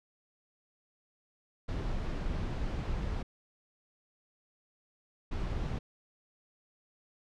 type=noise bursts at uneven times; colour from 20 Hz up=brown; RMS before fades=-34 dBFS; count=2; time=1.68-3.23 / 5.31-5.79 s; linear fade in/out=10 ms; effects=low-pass 5000 Hz 12 dB/octave